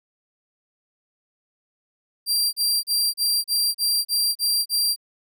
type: tone bursts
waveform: sawtooth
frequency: 4732 Hz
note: D8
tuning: 12 cents sharp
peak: -16 dBFS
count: 9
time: 2.26-4.962 s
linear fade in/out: 50 ms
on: 270 ms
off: 34 ms
effects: none